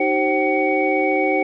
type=tone cluster; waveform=sine; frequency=309 / 383.3 / 532 / 762 / 2246 Hz; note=D#4 / G4 / C5 / G5 / C#7; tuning=-12 / -39 / +29 / -49 / +22 cents; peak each=-22 dBFS; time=0-1.43 s; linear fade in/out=5 ms; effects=tanh soft clip ceiling -5 dBFS